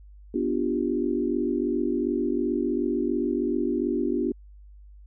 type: chord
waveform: sine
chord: G dominant seventh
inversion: first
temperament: equal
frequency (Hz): 246.9 / 293.7 / 349.2 / 392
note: B3 / D4 / F4 / G4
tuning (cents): 0 / 0 / 0 / 0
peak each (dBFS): -28 / -28 / -28 / -30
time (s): 0.34-4.32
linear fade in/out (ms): 5
effects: added 50 Hz sine -45 dBFS peak until 5.06 s